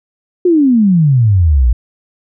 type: exponential sweep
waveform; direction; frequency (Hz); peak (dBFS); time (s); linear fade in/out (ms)
sine; down; 370 to 55; -6; 0.45-1.73; 5
effects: none